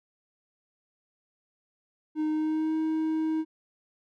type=tone with pitch glide; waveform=triangle; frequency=308.7 to 316.3 Hz; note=D#4 to D#4; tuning=-14 to +29 cents; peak=-23 dBFS; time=2.15-3.45 s; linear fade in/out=50 ms; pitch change=+43 cents; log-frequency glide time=2.3-2.75 s; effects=none